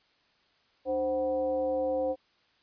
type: tone with frequency modulation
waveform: sine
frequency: 523.3 Hz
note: C5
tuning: in tune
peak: -26 dBFS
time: 0.85-2.16 s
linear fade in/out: 50 ms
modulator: 225 Hz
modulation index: 0.66
effects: white hiss -67 dBFS RMS until 2.62 s + resampled to 11025 Hz